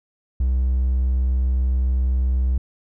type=tone; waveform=triangle; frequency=63.8 Hz; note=C2; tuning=43 cents flat; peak=-14 dBFS; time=0.4-2.58 s; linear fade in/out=5 ms; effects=tanh soft clip ceiling -10 dBFS